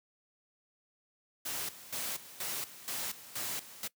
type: noise with tremolo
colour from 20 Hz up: white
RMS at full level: -37 dBFS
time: 1.45-3.88 s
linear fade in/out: 10 ms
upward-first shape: square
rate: 2.1 Hz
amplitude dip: 80%
effects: noise-tail reverb RT60 0.1 s tail -21 dB re dry + high-pass 100 Hz 12 dB/octave